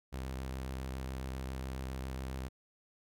sawtooth tone with vibrato, 65.41 Hz, C2, in tune, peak -34 dBFS, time 0.12-2.49 s, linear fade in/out 20 ms, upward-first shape sine, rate 7.3 Hz, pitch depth 22 cents each way, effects none

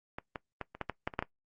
clicks, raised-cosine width 0.5 ms, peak -23 / -22 / -21 / -29 / -19 / -18 / -16 / -28 / -14 / -19 dBFS, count 10, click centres 0.185 / 0.358 / 0.613 / 0.75 / 0.813 / 0.897 / 1.075 / 1.138 / 1.191 / 1.225 s, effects noise-tail reverb RT60 0.1 s tail -19 dB re dry + Opus 48 kbps

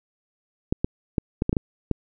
clicks, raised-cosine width 3 ms, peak -8 dBFS, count 8, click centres 0.725 / 0.845 / 1.182 / 1.421 / 1.494 / 1.529 / 1.568 / 1.913 s, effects none

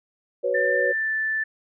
sine chord, F# suspended fourth, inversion none, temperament equal with one note detuned, 374.3 / 493.9 / 554.4 Hz, F#4 / B4 / C#5, +20 / 0 / 0 cents, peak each -29 / -24 / -24 dBFS, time 0.43-0.93 s, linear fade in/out 20 ms
sine tone with pitch glide, 1786 to 1759.4 Hz, A6 to A6, +25 to -1 cents, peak -22 dBFS, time 0.54-1.44 s, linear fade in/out 10 ms, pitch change -26 cents, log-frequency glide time 0.77-1.14 s
effects none

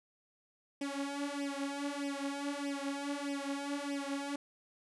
sawtooth tone with flanger, 281.9 Hz, C#4, 29 cents sharp, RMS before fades -38 dBFS, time 0.81-4.36 s, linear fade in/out 5 ms, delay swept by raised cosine 0.36 to 4.86 ms, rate 1.6 Hz, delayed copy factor +1, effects resampled to 24000 Hz

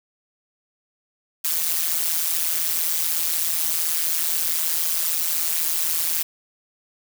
blue noise with amplitude modulation, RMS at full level -19 dBFS, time 1.44-6.23 s, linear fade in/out 10 ms, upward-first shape sine, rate 164 Hz, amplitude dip 90%, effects none

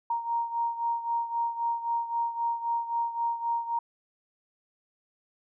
sine beating tone pair, 932.3 / 936.1 Hz, A#5 / A#5, 0 / +7 cents, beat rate 3.8 Hz, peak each -28 / -33 dBFS, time 0.1-3.79 s, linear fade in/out 5 ms, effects none

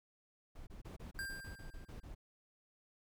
brown noise bursts, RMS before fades -49 dBFS, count 11, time 0.55-2.15 s, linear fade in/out 10 ms, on 120 ms, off 28 ms
square tone with exponential decay, 1589 Hz, G6, 23 cents sharp, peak -39 dBFS, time 1.19-2.07 s, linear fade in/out 0 ms, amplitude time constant 190 ms
effects none

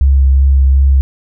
sine tone with vibrato, 67.6 Hz, C#2, 43 cents flat, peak -5 dBFS, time 0.01-1.01 s, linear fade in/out 0 ms, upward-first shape sine, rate 2.7 Hz, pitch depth 17 cents each way, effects none

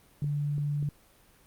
sine tone, 145.7 Hz, D3, 13 cents flat, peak -27 dBFS, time 0.22-0.89 s, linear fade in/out 2 ms
clicks, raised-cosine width 3 ms, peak -30 dBFS, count 3, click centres 0.243 / 0.581 / 0.827 s
effects pink hiss -60 dBFS RMS until 1.46 s + Opus 32 kbps

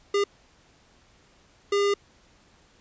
square tone bursts at uneven times, 403.9 Hz, G#4, 48 cents flat, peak -21 dBFS, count 2, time 0.14-0.24 / 1.72-1.94 s, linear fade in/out 5 ms, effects pink hiss -59 dBFS RMS until 2.8 s + resampled to 16000 Hz

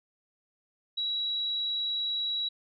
sine tone, 3890 Hz, B7, 27 cents flat, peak -28 dBFS, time 0.97-2.49 s, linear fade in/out 10 ms, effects none

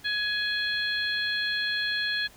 harmonic tone, 838 Hz, G#5, 15 cents sharp, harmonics 2 / 3 / 4 / 5, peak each -28 / -38 / -32 / -32 dBFS, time 0.04-2.28 s, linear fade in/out 20 ms, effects pink hiss -53 dBFS RMS until 2.36 s

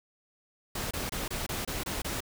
pink noise bursts, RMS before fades -34 dBFS, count 8, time 0.75-2.205 s, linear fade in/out 5 ms, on 160 ms, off 25 ms, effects none

